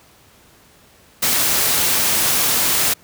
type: noise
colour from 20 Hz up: white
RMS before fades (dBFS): -17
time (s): 1.22-2.94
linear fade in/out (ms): 10
effects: pink hiss -50 dBFS RMS until 3.03 s + high-pass 60 Hz 12 dB/octave